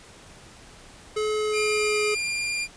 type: tone with pitch glide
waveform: square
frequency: 428 to 421.4 Hz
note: A4 to G#4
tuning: -48 to +25 cents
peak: -24 dBFS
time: 1.16-2.15 s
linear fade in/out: 10 ms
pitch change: -27 cents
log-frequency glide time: 1.35-2.01 s
type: tone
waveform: sawtooth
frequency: 2397 Hz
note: D7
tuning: 35 cents sharp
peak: -22 dBFS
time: 1.52-2.68 s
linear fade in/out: 50 ms
effects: pink hiss -48 dBFS RMS until 2.76 s + resampled to 22050 Hz